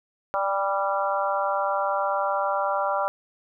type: harmonic tone with a mistuned harmonic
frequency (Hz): 196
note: G3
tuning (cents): 0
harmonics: 3 / 4 / 5 / 6 / 7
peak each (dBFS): -27 / -28 / -29 / -30 / -30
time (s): 0.34-3.08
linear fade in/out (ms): 0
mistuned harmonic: 4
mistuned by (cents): +20
effects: none